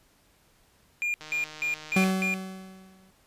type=tone bursts; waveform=triangle; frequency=2411 Hz; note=D7; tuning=45 cents sharp; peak=-24 dBFS; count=5; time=1.02-2.34 s; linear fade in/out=0 ms; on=120 ms; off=180 ms
type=click train; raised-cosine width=0.2 ms; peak=-25 dBFS; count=139; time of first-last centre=1.21-2.106 s; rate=154 Hz
type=tone with exponential decay; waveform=40% pulse; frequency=188.9 Hz; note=F#3; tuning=36 cents sharp; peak=-18 dBFS; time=1.96-3.11 s; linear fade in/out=5 ms; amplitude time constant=250 ms
effects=pink hiss -63 dBFS RMS until 3.26 s + resampled to 32000 Hz